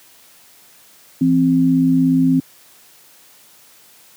sine tone pair together, 166.09 / 262.8 Hz, E3 / C4, +13 / +8 cents, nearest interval minor sixth, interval 795 cents, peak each -17 / -12 dBFS, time 1.21-2.4 s, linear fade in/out 5 ms, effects white hiss -48 dBFS RMS until 4.16 s + high-pass 100 Hz 12 dB/octave

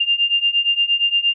sine beating tone pair, 2794 / 2802.6 Hz, F7 / F7, 0 / +5 cents, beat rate 8.6 Hz, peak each -19 / -17 dBFS, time 0-1.34 s, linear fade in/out 10 ms, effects none

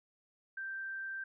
sine tone, 1568 Hz, G6, in tune, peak -38 dBFS, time 0.57-1.24 s, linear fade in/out 5 ms, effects none

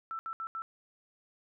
sine tone bursts at uneven times, 1329 Hz, E6, 14 cents sharp, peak -35 dBFS, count 4, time 0.11-0.19 / 0.26-0.33 / 0.4-0.47 / 0.55-0.62 s, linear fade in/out 0 ms, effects none

